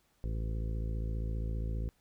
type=harmonic tone with a mistuned harmonic; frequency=55 Hz; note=A1; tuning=in tune; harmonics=1 / 2 / 3 / 4 / 5 / 6 / 7 / 8 / 9; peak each=-33 / -39 / -45 / -49 / -52 / -54 / -52 / -57 / -53 dBFS; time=0.24-1.89 s; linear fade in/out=0 ms; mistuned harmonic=9; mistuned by=+22 cents; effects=pink hiss -72 dBFS RMS until 2 s